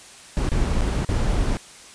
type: noise with dropouts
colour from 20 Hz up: brown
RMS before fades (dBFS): -21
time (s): 0.37-1.57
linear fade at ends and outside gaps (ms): 0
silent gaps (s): 0.49-0.518 / 0.65-0.654 / 0.808-0.817 / 1.048-1.089
effects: white hiss -44 dBFS RMS until 1.94 s + resampled to 22050 Hz

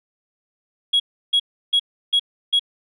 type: tone bursts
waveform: sine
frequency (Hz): 3320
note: G#7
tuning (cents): -1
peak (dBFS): -12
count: 5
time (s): 0.93-2.595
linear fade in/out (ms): 10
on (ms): 69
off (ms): 330
effects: tanh soft clip ceiling -11 dBFS

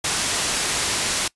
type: low-pass noise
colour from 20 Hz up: white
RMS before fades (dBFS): -23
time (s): 0.04-1.28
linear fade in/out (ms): 5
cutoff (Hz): 9400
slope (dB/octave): 12
effects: noise-tail reverb RT60 0.1 s tail -22 dB re dry + resampled to 24000 Hz

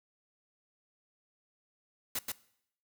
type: noise with echo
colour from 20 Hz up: white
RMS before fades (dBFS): -34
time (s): 2.15-2.19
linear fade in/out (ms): 5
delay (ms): 130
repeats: 1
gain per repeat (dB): -2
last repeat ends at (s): 2.32
effects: noise-tail reverb RT60 0.7 s tail -20 dB re dry

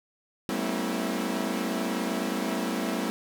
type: tone cluster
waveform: sawtooth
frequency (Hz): 190.3 / 218.7 / 238.3 / 267.8 / 326.7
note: F#3 / A3 / A#3 / C4 / E4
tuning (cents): +49 / -10 / +38 / +40 / -15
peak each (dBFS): -30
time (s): 0.49-3.1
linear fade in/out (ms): 0
effects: none

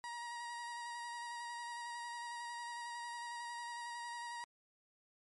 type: tone with vibrato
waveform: 30% pulse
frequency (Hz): 949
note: A#5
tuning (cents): +31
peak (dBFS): -40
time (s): 0.04-4.44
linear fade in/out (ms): 0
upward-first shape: square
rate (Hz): 11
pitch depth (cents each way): 15
effects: MP3 48 kbps

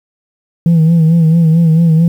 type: tone with vibrato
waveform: sine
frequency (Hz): 163.8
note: E3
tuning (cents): -11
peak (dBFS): -3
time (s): 0.66-2.08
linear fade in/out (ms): 2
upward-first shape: sine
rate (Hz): 4.5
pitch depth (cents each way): 64
effects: tanh soft clip ceiling -4 dBFS + 7-bit

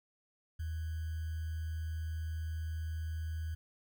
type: tone with sample-and-hold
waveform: sine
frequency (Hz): 80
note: D#2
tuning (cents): +49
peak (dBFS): -35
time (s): 0.59-3.55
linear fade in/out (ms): 10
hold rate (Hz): 1575
effects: none

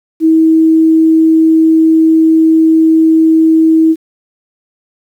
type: tone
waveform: sine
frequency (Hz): 321.1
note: E4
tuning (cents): -45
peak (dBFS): -4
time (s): 0.2-3.96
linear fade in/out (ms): 50
effects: 7-bit

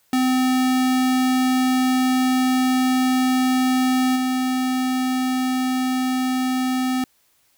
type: tone with level steps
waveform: square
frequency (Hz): 256.7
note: C4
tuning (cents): -33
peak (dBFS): -17 / -20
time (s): 0.13-7.04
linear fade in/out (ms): 2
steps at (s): 4.15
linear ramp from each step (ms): 20
effects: white hiss -62 dBFS RMS until 7.57 s

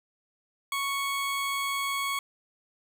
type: tone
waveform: 20% pulse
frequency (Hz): 1108.7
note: C#6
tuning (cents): 0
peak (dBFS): -23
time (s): 0.72-2.19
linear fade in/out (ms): 2
effects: none

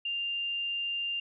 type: tone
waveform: sine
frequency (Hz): 2794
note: F7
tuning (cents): 0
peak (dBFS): -30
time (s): 0.05-1.2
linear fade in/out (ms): 5
effects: none

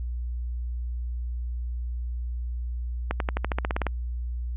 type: accelerating click train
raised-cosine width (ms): 0.5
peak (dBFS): -11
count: 12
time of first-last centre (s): 3.11-3.867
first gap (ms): 92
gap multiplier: 0.94
effects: added 60 Hz sine -28 dBFS peak until 4.56 s + resampled to 8000 Hz

